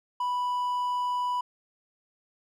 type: tone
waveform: triangle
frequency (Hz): 987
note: B5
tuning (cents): -1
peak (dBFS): -24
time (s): 0.2-1.41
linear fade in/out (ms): 5
effects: none